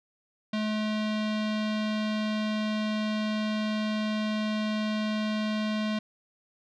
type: tone with low-pass filter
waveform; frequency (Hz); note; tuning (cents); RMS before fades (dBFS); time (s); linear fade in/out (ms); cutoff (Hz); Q
square; 214.3; A3; -45; -29; 0.53-5.99; 5; 3800; 1.9
effects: none